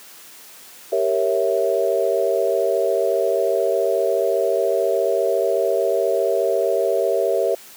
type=chord; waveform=sine; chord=G diminished seventh; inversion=none; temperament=equal; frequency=392 / 466.2 / 554.4 / 659.3 Hz; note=G4 / Bb4 / Db5 / Fb5; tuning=0 / 0 / 0 / 0 cents; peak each=-22 dBFS; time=0.92-7.55 s; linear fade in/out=5 ms; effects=white hiss -43 dBFS RMS until 7.76 s + high-pass 200 Hz 12 dB/octave